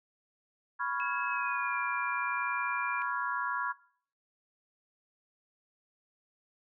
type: chord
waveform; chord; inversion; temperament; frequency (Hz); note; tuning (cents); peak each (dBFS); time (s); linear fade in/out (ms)
sine; C# dominant seventh; third; equal with one note detuned; 987.8 / 1108.7 / 1392.9 / 1661.2; B5 / C#6 / E#6 / G#6; 0 / 0 / -5 / 0; -36; 0.79-3.73; 20
type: tone with pitch glide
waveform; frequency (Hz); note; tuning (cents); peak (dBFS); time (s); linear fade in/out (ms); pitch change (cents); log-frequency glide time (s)
sine; 2584 to 2383; E7 to D7; -35 to +25; -37; 1-3.02; 0; -140; 1.28-1.76
effects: noise-tail reverb RT60 0.5 s tail -18 dB re dry